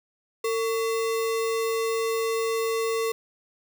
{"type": "tone with sample-and-hold", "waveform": "sine", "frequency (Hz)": 452.1, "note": "A4", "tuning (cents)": 47, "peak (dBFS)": -23, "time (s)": [0.44, 3.12], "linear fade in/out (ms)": 5, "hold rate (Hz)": 1575, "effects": []}